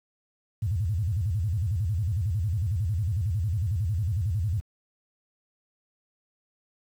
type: tone with vibrato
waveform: sine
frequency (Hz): 94.3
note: F#2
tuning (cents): +33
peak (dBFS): -23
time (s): 0.62-4.6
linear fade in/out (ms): 5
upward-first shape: square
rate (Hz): 11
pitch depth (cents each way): 250
effects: high-pass 60 Hz 12 dB/octave + 9-bit

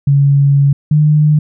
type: tone pair in turn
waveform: sine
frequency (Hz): 140.5 / 151.11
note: C#3 / D3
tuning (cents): +24 / +50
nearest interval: minor second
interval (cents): 126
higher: second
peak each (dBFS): -6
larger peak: neither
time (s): 0.07-0.73 / 0.91-1.39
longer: first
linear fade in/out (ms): 5
effects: none

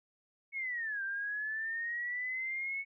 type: linear two-way sweep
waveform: sine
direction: down then up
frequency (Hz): 2217 to 1568 to 2217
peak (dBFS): -34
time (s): 0.52-2.85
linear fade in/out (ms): 50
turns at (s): 1.03
effects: none

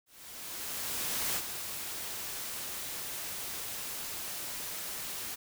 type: noise with ADSR envelope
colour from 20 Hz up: white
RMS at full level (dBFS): -32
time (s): 0.06-5.36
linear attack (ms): 1300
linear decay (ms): 56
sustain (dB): -7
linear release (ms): 20
effects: none

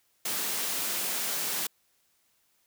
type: high-pass noise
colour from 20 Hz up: white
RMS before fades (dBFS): -31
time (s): 0.25-1.67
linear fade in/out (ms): 5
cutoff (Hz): 150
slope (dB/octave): 96
effects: white hiss -70 dBFS RMS until 2.66 s

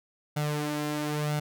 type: tone with flanger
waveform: sawtooth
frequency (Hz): 149.3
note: D3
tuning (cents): +29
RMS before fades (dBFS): -30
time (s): 0.36-1.4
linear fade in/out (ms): 10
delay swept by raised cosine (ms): 1.4 to 3.8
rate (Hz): 1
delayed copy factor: +0.6
effects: none

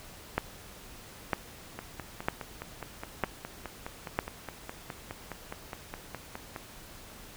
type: two click trains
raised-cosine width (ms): 0.5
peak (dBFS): -11 / -22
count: 5 / 24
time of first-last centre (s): 0.38-4.19 / 1.79-6.562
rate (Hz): 1.05 / 4.82
effects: pink hiss -49 dBFS RMS until 7.36 s

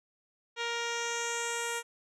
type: tone with low-pass filter sweep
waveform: 10% pulse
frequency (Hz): 468.8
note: A#4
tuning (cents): +10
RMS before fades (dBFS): -34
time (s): 0.56-1.83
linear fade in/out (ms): 50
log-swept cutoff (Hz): 4400 to 9800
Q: 2.8
effects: none

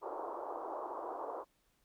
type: band-pass noise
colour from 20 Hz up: white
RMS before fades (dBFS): -42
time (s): 0.01-1.45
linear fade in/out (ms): 50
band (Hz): 330 to 1100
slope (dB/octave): 48
effects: pink hiss -75 dBFS RMS until 1.84 s

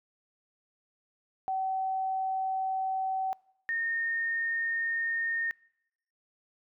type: tone pair in turn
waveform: sine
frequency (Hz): 762 / 1835.5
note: G5 / A#6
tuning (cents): -49 / -27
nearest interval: octave + minor third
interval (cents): 1522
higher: second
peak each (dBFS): -28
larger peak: neither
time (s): 1.48-3.33 / 3.69-5.51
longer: first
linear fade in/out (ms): 0
effects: noise-tail reverb RT60 0.8 s tail -25 dB re dry

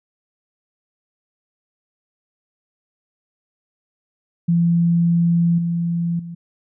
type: tone with level steps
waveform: sine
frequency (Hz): 170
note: F3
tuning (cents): -46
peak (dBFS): -13 / -18 / -29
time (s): 4.48-6.35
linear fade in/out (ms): 10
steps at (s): 5.58 / 6.19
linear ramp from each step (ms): 5
effects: none

